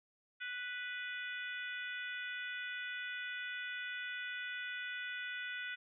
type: harmonic tone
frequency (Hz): 493.9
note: B4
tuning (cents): 0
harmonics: 3 / 4 / 5 / 6 / 7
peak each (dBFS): -42 / -46 / -48 / -52 / -51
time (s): 0.4-5.76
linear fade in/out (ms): 20
effects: none